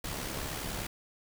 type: noise with amplitude modulation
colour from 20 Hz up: pink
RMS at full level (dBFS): -35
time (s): 0.04-0.87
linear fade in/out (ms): 5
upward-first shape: sine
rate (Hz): 69.7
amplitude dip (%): 45
effects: none